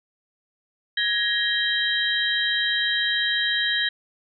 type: tone cluster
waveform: sine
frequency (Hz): 1670 / 1878 / 3167 / 3854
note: G#6 / A#6 / G7 / B7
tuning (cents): +9 / +12 / +17 / -43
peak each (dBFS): -26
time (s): 0.97-3.89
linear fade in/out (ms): 5
effects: none